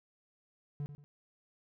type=tone with echo; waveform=triangle; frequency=145.1 Hz; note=D3; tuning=21 cents flat; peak=-33 dBFS; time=0.8-0.86 s; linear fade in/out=0 ms; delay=90 ms; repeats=2; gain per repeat=-10 dB; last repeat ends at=1.04 s; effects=none